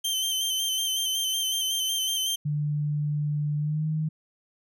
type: tone with vibrato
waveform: sawtooth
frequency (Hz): 3110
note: G7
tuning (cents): -14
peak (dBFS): -22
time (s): 0.04-2.36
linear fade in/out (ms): 10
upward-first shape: square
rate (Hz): 5.4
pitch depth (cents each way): 29
type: tone with pitch glide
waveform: sine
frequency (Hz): 148.2 to 155.84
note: D3 to D#3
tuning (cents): +16 to +3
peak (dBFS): -24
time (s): 2.45-4.09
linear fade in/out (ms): 10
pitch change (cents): +87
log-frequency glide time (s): 3.58-3.86
effects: none